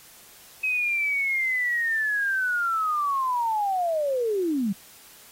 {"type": "linear sweep", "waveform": "sine", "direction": "down", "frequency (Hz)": [2552, 185], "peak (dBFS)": -22, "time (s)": [0.63, 4.73], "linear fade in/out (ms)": 10, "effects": ["white hiss -50 dBFS RMS until 5.31 s", "AAC 48 kbps"]}